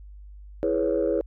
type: chord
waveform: sine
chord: C# minor seventh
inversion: first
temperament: equal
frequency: 329.6 / 415.3 / 493.9 / 554.4 Hz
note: E4 / G#4 / B4 / C#5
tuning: 0 / 0 / 0 / 0 cents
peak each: -26 dBFS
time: 0.63-1.21 s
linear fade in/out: 0 ms
effects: tanh soft clip ceiling -14 dBFS + added 50 Hz sine -41 dBFS peak until 1.26 s